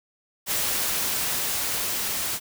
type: noise with level ramp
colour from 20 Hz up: white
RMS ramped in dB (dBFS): -25 to -28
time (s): 0.46-2.4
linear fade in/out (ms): 50
effects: none